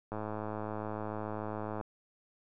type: click train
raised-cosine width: 1 ms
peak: -24 dBFS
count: 182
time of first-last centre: 0.12-1.812 s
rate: 107 Hz
effects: none